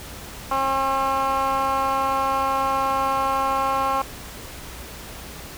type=tone with band-pass filter; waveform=15% pulse; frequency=269.4 Hz; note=C#4; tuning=49 cents flat; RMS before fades=-22 dBFS; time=0.51-4.02 s; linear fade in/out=5 ms; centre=1100 Hz; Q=2.3; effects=added 60 Hz sine -44 dBFS peak until 5.57 s + pink hiss -38 dBFS RMS until 5.57 s